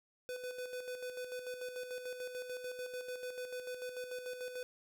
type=tone with tremolo; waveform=square; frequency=500 Hz; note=B4; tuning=21 cents sharp; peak=-40 dBFS; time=0.29-4.63 s; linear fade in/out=0 ms; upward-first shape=square; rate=6.8 Hz; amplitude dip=50%; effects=none